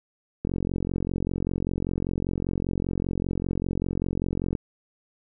click train, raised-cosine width 3 ms, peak -14 dBFS, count 186, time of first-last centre 0.45-4.552 s, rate 45.1 Hz, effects none

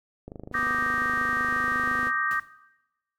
click train, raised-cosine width 2 ms, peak -25 dBFS, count 47, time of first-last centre 0.28-2.07 s, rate 25.7 Hz
sawtooth tone with pitch glide, 246.9 to 249.2 Hz, B3 to B3, 0 to +16 cents, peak -32 dBFS, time 0.52-2.12 s, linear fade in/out 50 ms, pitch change +16 cents, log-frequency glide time 1.34-1.76 s
sine chord, Eb major seventh, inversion third, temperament equal, 1174.7 / 1244.5 / 1568 / 1864.7 Hz, D6 / Eb6 / G6 / Bb6, 0 / 0 / 0 / 0 cents, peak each -29 / -32 / -29 / -28 dBFS, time 0.54-2.4 s, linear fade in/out 5 ms
pink noise with exponential decay, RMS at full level -41 dBFS, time 2.31-2.53 s, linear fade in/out 0 ms, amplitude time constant 47 ms
effects noise-tail reverb RT60 1.0 s tail -18 dB re dry

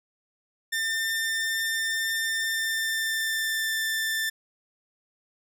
sawtooth tone with pitch glide, 1798 to 1776.3 Hz, A6 to A6, +37 to +16 cents, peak -22 dBFS, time 0.72-4.3 s, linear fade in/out 10 ms, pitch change -21 cents, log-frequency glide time 2.37-3.76 s, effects none

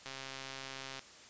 click train, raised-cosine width 0.2 ms, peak -26 dBFS, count 126, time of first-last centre 0.06-0.993 s, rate 134 Hz, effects white hiss -55 dBFS RMS until 1.29 s + resampled to 16000 Hz

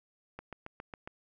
click train, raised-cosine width 0.5 ms, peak -27 dBFS, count 6, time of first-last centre 0.39-1.075 s, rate 7.3 Hz, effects none

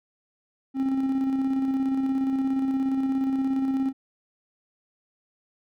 triangle tone with tremolo, 267.3 Hz, C4, 37 cents sharp, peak -19 dBFS, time 0.74-3.93 s, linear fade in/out 50 ms, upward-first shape square, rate 17 Hz, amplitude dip 30%, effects none

